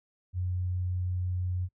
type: tone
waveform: sine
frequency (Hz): 90.6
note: F#2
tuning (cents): -36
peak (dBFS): -28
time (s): 0.33-1.69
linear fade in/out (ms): 50
effects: noise-tail reverb RT60 0.1 s tail -24 dB re dry